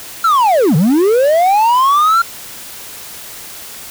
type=linear two-way sweep; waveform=triangle; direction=down then up; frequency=1392 to 139.1 to 1392 Hz; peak=-6 dBFS; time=0.24-2.22 s; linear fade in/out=5 ms; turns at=0.76 s; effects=white hiss -31 dBFS RMS until 3.9 s